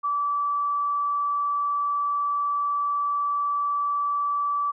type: tone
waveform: sine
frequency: 1156 Hz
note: D6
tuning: 28 cents flat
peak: -22 dBFS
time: 0.03-4.72 s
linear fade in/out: 20 ms
effects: none